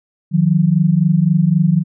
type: tone pair together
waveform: sine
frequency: 156.15 / 180 Hz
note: D#3 / F#3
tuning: +7 / -47 cents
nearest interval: major second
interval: 246 cents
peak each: -13 dBFS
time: 0.31-1.84 s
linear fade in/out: 50 ms
effects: none

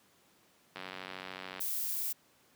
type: click train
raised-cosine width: 0.3 ms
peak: -25 dBFS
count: 79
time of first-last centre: 0.76-1.594 s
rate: 93.5 Hz
type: noise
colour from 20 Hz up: violet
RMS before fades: -35 dBFS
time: 1.6-2.13 s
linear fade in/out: 10 ms
effects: pink hiss -66 dBFS RMS until 2.55 s + high-pass 150 Hz 12 dB/octave

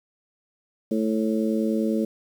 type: harmonic tone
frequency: 110 Hz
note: A2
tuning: in tune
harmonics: 2 / 3 / 4 / 5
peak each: -23 / -27 / -29 / -31 dBFS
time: 0.91-2.05 s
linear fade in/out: 5 ms
effects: 8-bit

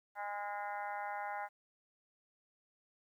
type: harmonic tone with a mistuned harmonic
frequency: 204.5 Hz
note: G#3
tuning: 26 cents flat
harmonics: 3 / 4 / 5 / 6 / 7 / 8 / 9 / 10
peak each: -49 / -40 / -48 / -56 / -47 / -53 / -52 / -52 dBFS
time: 0.15-1.49 s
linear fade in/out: 50 ms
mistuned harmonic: 6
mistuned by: +45 cents
effects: 12-bit

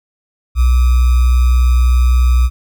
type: tone with sample-and-hold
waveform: sine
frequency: 61.74 Hz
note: B1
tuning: in tune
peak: -7 dBFS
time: 0.55-2.5 s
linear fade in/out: 50 ms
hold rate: 1225 Hz
effects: none

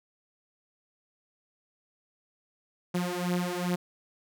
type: beating tone pair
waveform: sawtooth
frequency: 176.7 / 179.2 Hz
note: F3 / F3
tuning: +21 / +45 cents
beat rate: 2.5 Hz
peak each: -27 dBFS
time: 2.94-3.76 s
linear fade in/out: 10 ms
effects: none

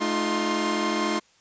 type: tone cluster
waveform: sawtooth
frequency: 215.7 / 308.2 / 350.4 / 1057 Hz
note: A3 / D#4 / F4 / C6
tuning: -34 / -16 / +6 / +17 cents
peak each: -25 dBFS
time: 0-1.2 s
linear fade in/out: 20 ms
effects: white hiss -60 dBFS RMS until 1.4 s + resampled to 16000 Hz

